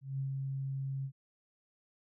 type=tone with ADSR envelope; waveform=sine; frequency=135.6 Hz; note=C#3; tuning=38 cents flat; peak=-32 dBFS; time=0.01-1.12 s; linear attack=180 ms; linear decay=110 ms; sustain=-2 dB; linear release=74 ms; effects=none